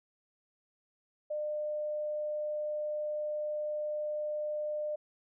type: tone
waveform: sine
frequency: 602 Hz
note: D5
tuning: 43 cents sharp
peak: -32 dBFS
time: 1.3-4.96 s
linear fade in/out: 10 ms
effects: none